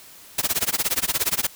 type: noise with tremolo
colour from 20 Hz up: white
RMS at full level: -20 dBFS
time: 0.38-1.47 s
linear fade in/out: 5 ms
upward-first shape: sine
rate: 17 Hz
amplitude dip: 100%
effects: white hiss -46 dBFS RMS until 1.55 s